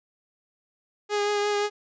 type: tone with vibrato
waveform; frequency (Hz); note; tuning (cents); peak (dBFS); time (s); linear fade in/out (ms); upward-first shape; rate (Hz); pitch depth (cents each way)
sawtooth; 412.5; G#4; -12; -19; 1.09-1.7; 50; triangle; 5.7; 19
effects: resampled to 16000 Hz